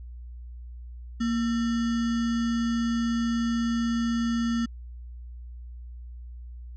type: tone with sample-and-hold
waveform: sine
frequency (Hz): 233.1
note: A#3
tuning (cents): 0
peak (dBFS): -23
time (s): 1.2-4.66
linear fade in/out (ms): 10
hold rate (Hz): 1575
effects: added 60 Hz sine -38 dBFS peak until 6.76 s + resampled to 16000 Hz